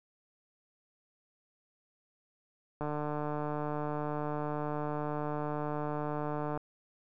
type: click train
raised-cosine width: 1 ms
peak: -22 dBFS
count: 562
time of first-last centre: 2.81-6.575 s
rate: 149 Hz
effects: none